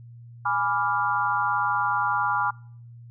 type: chord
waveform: sine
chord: G# diminished seventh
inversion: none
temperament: equal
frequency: 830.6 / 987.8 / 1174.7 / 1396.9 Hz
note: G#5 / B5 / D6 / F6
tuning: 0 / 0 / 0 / 0 cents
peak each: -27 dBFS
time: 0.45-2.51 s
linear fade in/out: 10 ms
effects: noise-tail reverb RT60 0.6 s tail -26 dB re dry + added 118 Hz sine -42 dBFS peak until 3.1 s